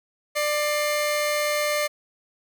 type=tone pair together; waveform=sawtooth; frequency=593.5 / 2115 Hz; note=D5 / C7; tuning=+18 / +18 cents; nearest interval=octave + minor seventh; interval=2200 cents; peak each=-19 / -25 dBFS; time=0.35-1.88 s; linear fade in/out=20 ms; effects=none